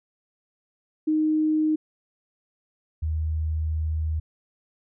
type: tone pair in turn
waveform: sine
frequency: 310 / 78.6 Hz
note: D#4 / D#2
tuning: -6 / +18 cents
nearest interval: 2 octaves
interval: 2376 cents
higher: first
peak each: -19 / -23 dBFS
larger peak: first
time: 1.07-1.76 / 3.02-4.2 s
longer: second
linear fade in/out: 10 ms
effects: none